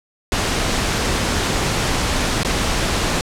pink noise with dropouts, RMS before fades -19 dBFS, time 0.32-3.21 s, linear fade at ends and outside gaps 1 ms, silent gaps 2.433-2.448 s, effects low-pass 8000 Hz 12 dB/octave

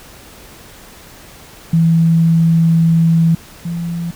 sine tone pair in turn, 164.81 / 169.74 Hz, E3 / F3, 0 / -49 cents, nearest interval minor second, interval 51 cents, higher second, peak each -8 / -18 dBFS, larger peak first, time 1.73-3.35 / 3.65-4.11 s, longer first, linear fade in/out 5 ms, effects pink hiss -39 dBFS RMS until 4.15 s

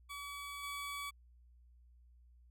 20% pulse tone with level steps, 1140 Hz, C#6, 48 cents sharp, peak -39 / -36 dBFS, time 0.09-1.11 s, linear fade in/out 20 ms, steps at 0.63 s, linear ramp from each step 5 ms, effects added 60 Hz sine -60 dBFS peak until 2.5 s

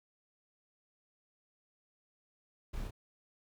brown noise with echo, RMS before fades -41 dBFS, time 2.73-2.88 s, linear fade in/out 10 ms, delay 29 ms, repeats 1, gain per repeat -2 dB, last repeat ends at 2.909 s, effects none

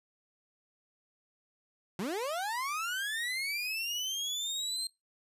30% pulse linear sweep, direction up, 164.8 to 4186 Hz, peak -30 dBFS, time 1.99-4.87 s, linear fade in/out 2 ms, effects noise-tail reverb RT60 0.2 s tail -21 dB re dry + resampled to 32000 Hz

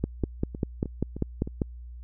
two click trains, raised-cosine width 3 ms, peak -22 / -12 dBFS, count 5 / 9, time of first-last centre 0.24-1.475 / 0.04-1.618 s, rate 3.24 / 5.07 Hz, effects added 60 Hz sine -39 dBFS peak until 2.03 s

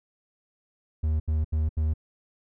triangle tone bursts, 77.78 Hz, D#2, in tune, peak -20 dBFS, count 4, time 1.03-1.938 s, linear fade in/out 10 ms, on 170 ms, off 76 ms, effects none

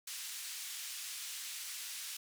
white band-pass noise, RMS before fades -44 dBFS, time 0.07-2.17 s, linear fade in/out 5 ms, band 2100 to 10000 Hz, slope 12 dB/octave, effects none

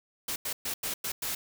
white noise bursts at uneven times, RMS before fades -33 dBFS, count 6, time 0.28-0.36 / 0.45-0.53 / 0.65-0.74 / 0.83-0.94 / 1.04-1.12 / 1.22-1.35 s, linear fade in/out 5 ms, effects none

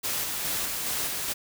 white noise with tremolo, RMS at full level -29 dBFS, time 0.03-1.34 s, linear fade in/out 20 ms, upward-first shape square, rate 2.4 Hz, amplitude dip 25%, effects none

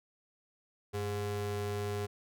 square ring-modulated tone, 155.56 Hz, D#3, in tune, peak -31 dBFS, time 0.93-2.07 s, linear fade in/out 20 ms, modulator 254 Hz, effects none

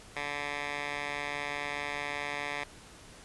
10% pulse tone with band-pass filter, 144.8 Hz, D3, 24 cents flat, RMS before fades -36 dBFS, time 0.16-2.64 s, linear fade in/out 5 ms, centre 2000 Hz, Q 1.4, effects pink hiss -52 dBFS RMS until 3.24 s + resampled to 24000 Hz

